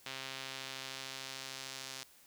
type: tone with band-pass filter sweep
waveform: sawtooth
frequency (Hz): 133.3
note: C3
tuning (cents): +33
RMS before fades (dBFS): -45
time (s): 0.06-2.03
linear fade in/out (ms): 0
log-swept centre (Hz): 3400 to 5400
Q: 1.1
effects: white hiss -62 dBFS RMS until 2.26 s